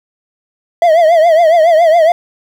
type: tone with vibrato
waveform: triangle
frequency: 658 Hz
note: E5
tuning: 3 cents flat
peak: -3 dBFS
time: 0.82-2.12 s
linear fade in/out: 2 ms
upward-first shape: triangle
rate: 7.2 Hz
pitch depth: 130 cents each way
effects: 7-bit